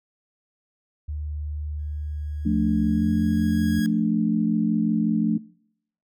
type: tone with pitch glide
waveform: sine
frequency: 74.8 to 84.45 Hz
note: D2 to E2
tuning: +32 to +42 cents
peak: -27 dBFS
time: 1.08-3.8 s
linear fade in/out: 10 ms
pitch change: +210 cents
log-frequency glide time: 2.88-3.07 s
type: tone with exponential growth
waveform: sawtooth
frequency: 1651 Hz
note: G#6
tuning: 11 cents flat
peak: -29 dBFS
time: 1.79-3.86 s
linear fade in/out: 0 ms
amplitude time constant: 450 ms
type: chord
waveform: sine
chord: D minor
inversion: first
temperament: equal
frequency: 174.61 / 220 / 293.7 Hz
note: F3 / A3 / D4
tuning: 0 / 0 / 0 cents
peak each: -25 / -22 / -26 dBFS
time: 2.45-5.38 s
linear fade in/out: 10 ms
effects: noise-tail reverb RT60 0.7 s tail -23 dB re dry